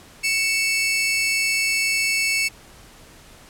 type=tone pair together; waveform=sawtooth; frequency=2226 / 2648 Hz; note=C#7 / E7; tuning=+7 / +7 cents; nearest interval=minor third; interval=300 cents; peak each=-18 / -19 dBFS; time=0.23-2.49 s; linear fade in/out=20 ms; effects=pink hiss -47 dBFS RMS until 3.49 s + low-pass 12000 Hz 12 dB/octave